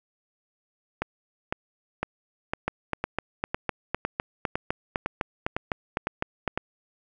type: two click trains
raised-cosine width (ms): 0.5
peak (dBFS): -11 / -10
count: 12 / 16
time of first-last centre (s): 1.02-6.576 / 2.68-6.477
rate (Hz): 1.98 / 3.95
effects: none